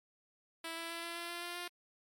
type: tone with pitch steps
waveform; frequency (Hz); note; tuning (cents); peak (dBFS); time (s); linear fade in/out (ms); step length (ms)
5% pulse; 329.6 / 332.7 / 335.7 / 338.9 / 342 / 345.2 / 348.4 / 351.6; E4 / E4 / E4 / E4 / F4 / F4 / F4 / F4; 0 / +16 / +32 / +48 / -36 / -20 / -4 / +12; -29; 0.64-1.68; 5; 130
effects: MP3 64 kbps